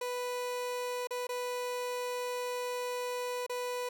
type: tone with dropouts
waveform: 30% pulse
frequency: 493.9 Hz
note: B4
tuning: in tune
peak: -31 dBFS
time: 0.01-3.89 s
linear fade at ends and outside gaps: 5 ms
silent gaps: 1.072-1.107 / 1.27-1.29 / 3.465-3.495 s
effects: none